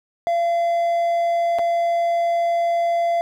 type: tone with dropouts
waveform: triangle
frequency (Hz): 683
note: F5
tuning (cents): -39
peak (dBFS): -15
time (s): 0.27-3.21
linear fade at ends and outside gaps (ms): 0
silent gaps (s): 1.586-1.592
effects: none